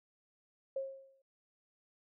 sine tone with exponential decay, 539 Hz, C#5, 49 cents flat, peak -32 dBFS, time 0.76-1.22 s, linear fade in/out 5 ms, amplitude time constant 100 ms, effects none

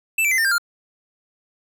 square tone with pitch steps, 2647 / 2331 / 2053 / 1808 / 1592.2 / 1402.2 Hz, E7 / D7 / C7 / A6 / G6 / F6, +7 / -14 / -33 / +47 / +27 / +7 cents, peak -17 dBFS, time 0.18-0.582 s, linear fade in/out 5 ms, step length 67 ms, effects none

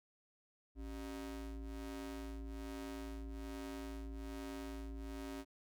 35% pulse ring-modulated tone, 110.4 Hz, A2, 6 cents sharp, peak -39 dBFS, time 0.75-5.45 s, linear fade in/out 50 ms, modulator 165 Hz, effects none

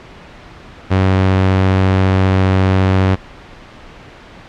sawtooth tone, 94.7 Hz, F#2, 41 cents sharp, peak -6 dBFS, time 0.9-3.16 s, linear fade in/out 20 ms, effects pink hiss -37 dBFS RMS until 4.48 s + low-pass 3000 Hz 12 dB/octave

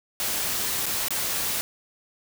white noise with dropouts, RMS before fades -27 dBFS, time 0.2-1.61 s, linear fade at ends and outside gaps 0 ms, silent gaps 0.858-0.865 / 1.083-1.106 s, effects none

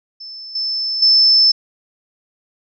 sine tone with level steps, 5274 Hz, E8, in tune, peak -30 / -18 / -8 dBFS, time 0.2-1.52 s, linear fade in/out 10 ms, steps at 0.55 / 1.02 s, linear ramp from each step 5 ms, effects none

